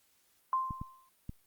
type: tone with exponential decay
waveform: sine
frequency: 1046.5 Hz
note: C6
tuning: in tune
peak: -25 dBFS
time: 0.53-1.09 s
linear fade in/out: 1 ms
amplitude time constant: 120 ms
type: clicks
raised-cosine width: 5 ms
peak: -27 dBFS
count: 3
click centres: 0.708 / 0.815 / 1.294 s
effects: white hiss -70 dBFS RMS until 1.46 s + Opus 48 kbps